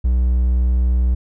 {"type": "tone", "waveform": "triangle", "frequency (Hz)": 61.74, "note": "B1", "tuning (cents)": 0, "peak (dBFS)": -11, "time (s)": [0.04, 1.15], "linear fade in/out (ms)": 10, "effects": []}